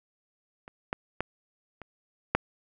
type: clicks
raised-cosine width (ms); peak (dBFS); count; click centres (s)
0.5; -29 / -14 / -13 / -27 / -6; 5; 0.679 / 0.929 / 1.206 / 1.817 / 2.35
effects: none